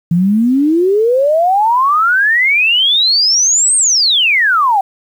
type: exponential two-way sweep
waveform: sine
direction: up then down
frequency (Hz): 164.81 to 8670 to 749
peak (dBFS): -8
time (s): 0.11-4.81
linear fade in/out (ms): 5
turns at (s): 3.76
effects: 7-bit